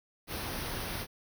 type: band-stop noise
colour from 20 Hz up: pink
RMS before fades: -37 dBFS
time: 0.27-1.07 s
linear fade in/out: 50 ms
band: 6100 to 8900 Hz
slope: 96 dB/octave
effects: none